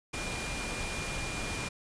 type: tone in noise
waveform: sine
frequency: 2410 Hz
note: D7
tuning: 44 cents sharp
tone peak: -40 dBFS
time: 0.13-1.69 s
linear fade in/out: 10 ms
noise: pink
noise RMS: -36 dBFS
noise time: 0.13-1.69 s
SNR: -7 dB
effects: resampled to 22050 Hz